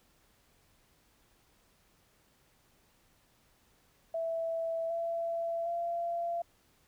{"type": "tone with pitch steps", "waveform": "sine", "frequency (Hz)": [659.3, 671.6, 684.1], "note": ["E5", "E5", "F5"], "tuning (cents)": [0, 32, -36], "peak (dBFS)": -31, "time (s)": [4.14, 6.42], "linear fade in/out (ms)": 5, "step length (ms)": 760, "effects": ["pink hiss -68 dBFS RMS until 6.87 s"]}